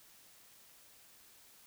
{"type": "silence", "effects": ["white hiss -61 dBFS RMS until 1.66 s"]}